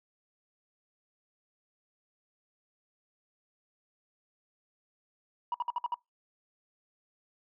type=tone bursts; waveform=sine; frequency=962 Hz; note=B5; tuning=46 cents flat; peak=-26 dBFS; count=6; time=5.52-5.943 s; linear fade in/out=2 ms; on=23 ms; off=57 ms; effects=noise-tail reverb RT60 0.2 s tail -26 dB re dry + tanh soft clip ceiling -26 dBFS